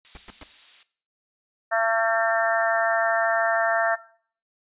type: noise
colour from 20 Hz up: violet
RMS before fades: -34 dBFS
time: 0.05-0.83 s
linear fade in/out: 0 ms
type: noise bursts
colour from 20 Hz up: pink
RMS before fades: -40 dBFS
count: 3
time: 0.15-0.433 s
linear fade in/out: 0 ms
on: 21 ms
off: 110 ms
type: harmonic tone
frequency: 225.8 Hz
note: A3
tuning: 45 cents sharp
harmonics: 3 / 4 / 5 / 6 / 7 / 8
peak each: -23 / -30 / -32 / -28 / -29 / -28 dBFS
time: 1.71-3.96 s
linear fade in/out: 20 ms
effects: noise-tail reverb RT60 0.5 s tail -17 dB re dry + resampled to 8000 Hz